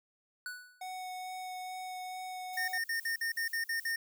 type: tone with exponential decay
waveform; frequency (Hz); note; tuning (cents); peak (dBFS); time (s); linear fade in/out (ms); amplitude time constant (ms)
square; 1480; F#6; 0; -37; 0.46-0.92; 1; 100
type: tone with vibrato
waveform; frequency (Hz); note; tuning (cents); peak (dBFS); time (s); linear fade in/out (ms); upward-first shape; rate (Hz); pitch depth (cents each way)
square; 740; F#5; 0; -40; 0.81-2.78; 5; sine; 2.3; 8
type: noise with tremolo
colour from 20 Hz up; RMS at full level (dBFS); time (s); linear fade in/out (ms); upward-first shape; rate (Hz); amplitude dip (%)
violet; -50; 2.53-3.92; 5; square; 2.4; 50
type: tone bursts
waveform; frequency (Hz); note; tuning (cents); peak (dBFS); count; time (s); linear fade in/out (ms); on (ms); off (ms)
square; 1826; A#6; -36; -32; 9; 2.57-3.96; 5; 110; 50
effects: none